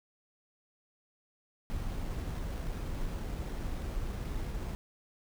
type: noise with sample-and-hold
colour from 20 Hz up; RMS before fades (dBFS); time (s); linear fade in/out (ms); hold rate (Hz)
brown; -36; 1.7-4.75; 0; 7350
effects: none